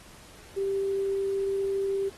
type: tone with quantisation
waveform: sine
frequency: 392 Hz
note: G4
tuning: in tune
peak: -25 dBFS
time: 0.56-2.1 s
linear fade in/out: 20 ms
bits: 9
effects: pink hiss -51 dBFS RMS until 2.17 s + AAC 32 kbps